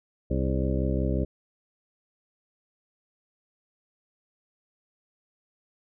harmonic tone with a mistuned harmonic, 65.41 Hz, C2, in tune, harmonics 1 / 2 / 3 / 4 / 5 / 6 / 8 / 9, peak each -27 / -30 / -32 / -33 / -34 / -35 / -36 / -37 dBFS, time 0.3-1.25 s, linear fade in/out 10 ms, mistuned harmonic 6, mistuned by +92 cents, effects none

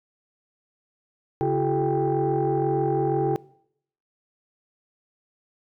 sine tone cluster, 139 / 339.8 / 381.9 / 428.1 / 791 Hz, C#3 / F4 / G4 / A4 / G5, +5 / -47 / -45 / -47 / +15 cents, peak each -26 dBFS, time 1.41-3.36 s, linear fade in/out 0 ms, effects noise-tail reverb RT60 0.7 s tail -22 dB re dry + tanh soft clip ceiling -14 dBFS

